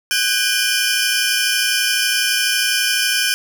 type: tone cluster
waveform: sawtooth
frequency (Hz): 1503 / 1617 / 2422 / 3038 / 5360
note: F#6 / G#6 / D#7 / F#7 / E8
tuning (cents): +27 / -47 / -47 / +45 / +28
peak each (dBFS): -19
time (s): 0.11-3.34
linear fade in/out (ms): 0
effects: none